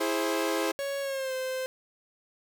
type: chord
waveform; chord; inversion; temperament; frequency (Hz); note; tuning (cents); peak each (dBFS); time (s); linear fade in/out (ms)
sawtooth; E augmented; none; equal with one note detuned; 329.6 / 415.3 / 528.1; E4 / G#4 / B#4; 0 / 0 / +16; -26 / -28 / -27; 0-0.72; 10
type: tone with pitch glide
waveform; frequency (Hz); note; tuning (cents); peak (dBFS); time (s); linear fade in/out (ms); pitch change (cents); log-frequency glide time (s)
45% pulse; 556 to 518.8; C#5 to C5; +5 to -15; -30; 0.79-1.66; 0; -120; 1.01-1.34
effects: none